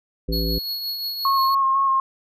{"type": "harmonic tone", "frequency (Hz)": 55.3, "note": "A1", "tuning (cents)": 9, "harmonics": [1, 3, 5, 7, 9], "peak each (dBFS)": [-23, -28, -30, -31, -33], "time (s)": [0.28, 0.59], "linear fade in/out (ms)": 10}
{"type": "tone with tremolo", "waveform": "square", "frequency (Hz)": 4341, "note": "C#8", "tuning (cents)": -37, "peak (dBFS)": -24, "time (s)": [0.32, 1.55], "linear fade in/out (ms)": 10, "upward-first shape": "triangle", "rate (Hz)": 5.7, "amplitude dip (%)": 45}
{"type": "tone with vibrato", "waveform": "sine", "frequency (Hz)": 1080, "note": "C#6", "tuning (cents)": -45, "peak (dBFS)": -16, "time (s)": [1.25, 2], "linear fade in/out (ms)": 2, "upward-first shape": "square", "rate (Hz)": 4, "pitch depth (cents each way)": 17}
{"effects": []}